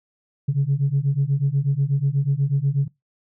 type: beating tone pair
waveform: sine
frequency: 135.2 / 143.4 Hz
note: C#3 / D3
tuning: -43 / -41 cents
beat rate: 8.2 Hz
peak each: -20 / -19 dBFS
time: 0.48-2.88 s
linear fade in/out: 10 ms
effects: noise-tail reverb RT60 0.2 s tail -24 dB re dry + tanh soft clip ceiling -12 dBFS